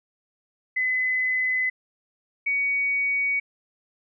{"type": "tone pair in turn", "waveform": "sine", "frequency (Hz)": [2021, 2250], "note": ["B6", "C#7"], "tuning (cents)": [39, 25], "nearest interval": "major second", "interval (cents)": 186, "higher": "second", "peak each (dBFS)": -21, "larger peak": "neither", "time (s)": [[0.76, 1.7], [2.46, 3.4]], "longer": "neither", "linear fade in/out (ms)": 10, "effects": []}